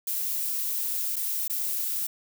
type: noise with dropouts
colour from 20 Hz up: violet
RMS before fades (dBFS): -29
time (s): 0.07-2.07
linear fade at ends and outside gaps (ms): 5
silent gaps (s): 1.159-1.164 / 1.479-1.497
effects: none